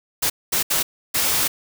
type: noise bursts at uneven times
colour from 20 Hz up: white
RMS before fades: -20 dBFS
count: 4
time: 0.22-0.3 / 0.52-0.63 / 0.7-0.83 / 1.14-1.48 s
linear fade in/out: 10 ms
effects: none